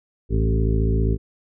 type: harmonic tone with a mistuned harmonic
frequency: 55 Hz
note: A1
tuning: in tune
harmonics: 1 / 2 / 3 / 4 / 5 / 7 / 8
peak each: -19 / -23 / -27 / -30 / -30 / -28 / -33 dBFS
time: 0.29-1.18 s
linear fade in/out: 50 ms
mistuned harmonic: 1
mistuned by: +72 cents
effects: none